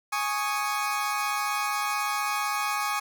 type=chord; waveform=30% pulse; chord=Ab suspended fourth; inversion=none; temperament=equal; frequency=830.6 / 1108.7 / 1244.5 Hz; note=Ab5 / Db6 / Eb6; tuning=0 / 0 / 0 cents; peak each=-28 dBFS; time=0.12-3 s; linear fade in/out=10 ms; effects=none